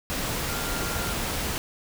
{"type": "tone in noise", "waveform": "sine", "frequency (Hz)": 1394, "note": "F6", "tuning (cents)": -4, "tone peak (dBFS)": -37, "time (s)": [0.49, 1.13], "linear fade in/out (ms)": 0, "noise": "pink", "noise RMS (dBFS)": -29, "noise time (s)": [0.1, 1.58], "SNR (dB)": -11, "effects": []}